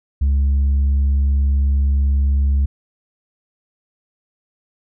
sine tone, 69.3 Hz, C#2, in tune, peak -10 dBFS, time 0.21-2.66 s, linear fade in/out 10 ms, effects tanh soft clip ceiling -12 dBFS

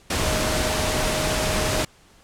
sine tone in noise, 622.3 Hz, D#5, in tune, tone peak -28 dBFS, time 0.23-1.83 s, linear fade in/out 5 ms, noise pink, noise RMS -23 dBFS, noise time 0.1-1.85 s, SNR -8 dB, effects pink hiss -54 dBFS RMS until 2.23 s + low-pass 10000 Hz 12 dB/octave

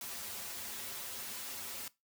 white noise with comb filter, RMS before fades -43 dBFS, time 0.01-1.88 s, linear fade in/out 2 ms, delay 6.5 ms, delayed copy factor -0.9, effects noise-tail reverb RT60 0.2 s tail -19 dB re dry + high-pass 80 Hz 12 dB/octave

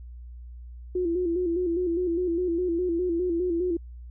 sine tone with vibrato, 349.2 Hz, F4, in tune, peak -23 dBFS, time 0.95-3.77 s, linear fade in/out 5 ms, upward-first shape square, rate 4.9 Hz, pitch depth 67 cents each way, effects added 60 Hz sine -39 dBFS peak until 4.1 s

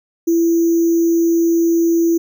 sine tone with sample-and-hold, 335 Hz, E4, 28 cents sharp, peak -11 dBFS, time 0.27-2.18 s, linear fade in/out 10 ms, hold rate 6300 Hz, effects none

